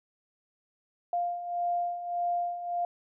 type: beating tone pair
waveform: sine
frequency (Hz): 698.5 / 700.2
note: F5 / F5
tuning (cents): 0 / +4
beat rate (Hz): 1.7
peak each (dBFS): -35 / -29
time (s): 1.13-2.85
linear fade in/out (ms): 2
effects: none